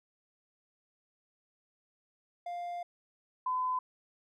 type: tone pair in turn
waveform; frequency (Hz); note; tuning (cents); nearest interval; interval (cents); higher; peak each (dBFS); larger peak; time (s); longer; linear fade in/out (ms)
triangle / sine; 700 / 1014; F5 / B5; +4 / +45; tritone; 641; second; -34 / -29; second; 2.46-2.83 / 3.46-3.79; first; 5
effects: none